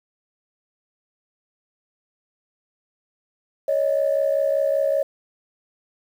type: tone pair together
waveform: sine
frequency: 557.1 / 622.3 Hz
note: C#5 / D#5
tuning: +9 / 0 cents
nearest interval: major second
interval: 191 cents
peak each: -19 / -21 dBFS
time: 3.68-5.03 s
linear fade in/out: 5 ms
effects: tanh soft clip ceiling -11 dBFS + 8-bit